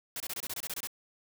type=noise bursts; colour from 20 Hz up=white; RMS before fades=-37 dBFS; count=11; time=0.16-0.872 s; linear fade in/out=2 ms; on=42 ms; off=25 ms; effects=none